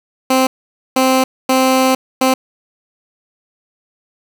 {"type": "tone bursts at uneven times", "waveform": "15% pulse", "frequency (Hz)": 261, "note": "C4", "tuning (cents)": -4, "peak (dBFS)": -4, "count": 4, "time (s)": [[0.3, 0.47], [0.96, 1.24], [1.49, 1.95], [2.21, 2.34]], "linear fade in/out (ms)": 5, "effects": []}